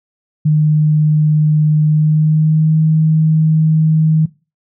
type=tone with pitch glide; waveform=sine; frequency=152.8 to 157.46 Hz; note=D#3 to D#3; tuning=-31 to +21 cents; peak=-8 dBFS; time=0.45-4.26 s; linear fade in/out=10 ms; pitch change=+52 cents; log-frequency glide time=1.85-2.77 s; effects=noise-tail reverb RT60 0.3 s tail -20 dB re dry